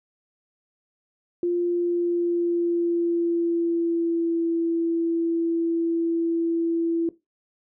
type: tone with pitch glide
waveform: sine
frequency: 349.2 to 333.6 Hz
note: F4 to E4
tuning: 0 to +21 cents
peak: -20 dBFS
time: 1.43-7.09 s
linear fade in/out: 2 ms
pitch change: -79 cents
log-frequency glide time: 1.61-4.45 s
effects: noise-tail reverb RT60 0.2 s tail -17 dB re dry